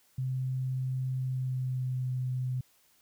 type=tone with pitch glide; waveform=sine; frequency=129.8 to 127.5 Hz; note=C3 to C3; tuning=-13 to -44 cents; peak=-29 dBFS; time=0.18-2.61 s; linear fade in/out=5 ms; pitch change=-31 cents; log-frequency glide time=1.15-2.13 s; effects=white hiss -66 dBFS RMS until 3.01 s